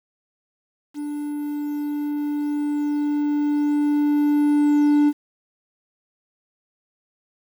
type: tone with level ramp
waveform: triangle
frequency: 293.7 Hz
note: D4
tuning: in tune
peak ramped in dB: -24 to -11 dBFS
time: 0.94-5.13 s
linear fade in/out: 50 ms
effects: 8-bit

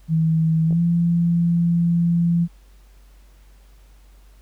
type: tone with pitch glide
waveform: sine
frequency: 160.8 to 170.36 Hz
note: E3 to F3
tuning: -43 to -43 cents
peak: -15 dBFS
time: 0.08-2.48 s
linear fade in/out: 50 ms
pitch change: +100 cents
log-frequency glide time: 0.66-0.8 s
type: clicks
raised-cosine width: 2 ms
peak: -23 dBFS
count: 2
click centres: 0.708 / 0.726 s
effects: added 48 Hz sine -46 dBFS peak until 4.41 s + pink hiss -59 dBFS RMS until 4.41 s

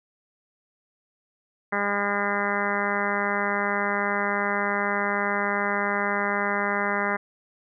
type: harmonic tone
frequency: 202.6 Hz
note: G#3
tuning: 43 cents flat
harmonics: 1 / 2 / 3 / 4 / 5 / 6 / 7 / 8 / 9 / 10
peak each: -32 / -32 / -32 / -32 / -32 / -32 / -32 / -32 / -32 / -32 dBFS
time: 1.72-7.17 s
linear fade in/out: 10 ms
effects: none

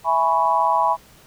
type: chord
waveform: sine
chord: C# minor seventh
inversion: first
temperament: equal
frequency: 659.3 / 830.6 / 987.8 / 1108.7 Hz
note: E5 / G#5 / B5 / C#6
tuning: 0 / 0 / 0 / 0 cents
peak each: -24 / -21 / -18 / -24 dBFS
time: 0.04-0.97 s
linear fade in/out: 50 ms
effects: pink hiss -50 dBFS RMS until 1.26 s

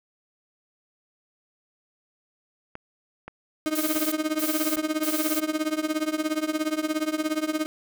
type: clicks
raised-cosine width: 0.5 ms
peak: -22 dBFS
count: 4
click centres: 2.754 / 3.28 / 3.962 / 4.771 s
type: tone with tremolo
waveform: 35% pulse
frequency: 310.1 Hz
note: D#4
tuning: 6 cents flat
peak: -19 dBFS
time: 3.66-7.66 s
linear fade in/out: 0 ms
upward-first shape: triangle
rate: 17 Hz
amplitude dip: 95%
type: noise bursts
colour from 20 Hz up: blue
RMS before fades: -30 dBFS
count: 3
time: 3.75-5.4 s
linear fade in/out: 5 ms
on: 370 ms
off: 270 ms
effects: none

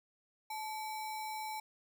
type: tone with sample-and-hold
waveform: sine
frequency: 867 Hz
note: A5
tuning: 26 cents flat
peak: -38 dBFS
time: 0.5-1.6 s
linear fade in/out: 5 ms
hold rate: 3150 Hz
effects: none

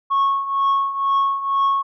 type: tone with tremolo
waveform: sine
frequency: 1100 Hz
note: C#6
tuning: 14 cents flat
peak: -11 dBFS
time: 0.1-1.83 s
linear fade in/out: 20 ms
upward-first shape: triangle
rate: 2.1 Hz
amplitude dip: 80%
effects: tanh soft clip ceiling -13 dBFS

